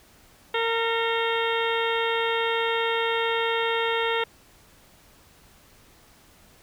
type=harmonic tone with a mistuned harmonic; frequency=458.8 Hz; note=A#4; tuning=28 cents flat; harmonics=1 / 2 / 3 / 4 / 5 / 6 / 7 / 8; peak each=-26 / -29 / -31 / -32 / -33 / -34 / -34 / -35 dBFS; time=0.54-4.24 s; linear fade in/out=5 ms; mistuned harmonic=5; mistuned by=-80 cents; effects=pink hiss -55 dBFS RMS until 6.62 s